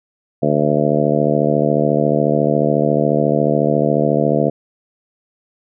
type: harmonic tone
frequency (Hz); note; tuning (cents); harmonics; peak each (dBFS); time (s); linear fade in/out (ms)
74.1; D2; +16; 2 / 3 / 4 / 5 / 6 / 7 / 8 / 9; -20 / -20 / -21 / -24 / -21 / -20 / -23 / -20; 0.42-4.5; 10
effects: none